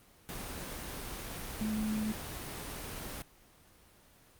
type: tone in noise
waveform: sine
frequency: 215.4 Hz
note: A3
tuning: 37 cents flat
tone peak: -31 dBFS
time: 1.61-2.12 s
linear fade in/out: 0 ms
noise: pink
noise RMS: -41 dBFS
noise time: 0.29-3.22 s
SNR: +7 dB
effects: pink hiss -61 dBFS RMS until 4.39 s + Opus 24 kbps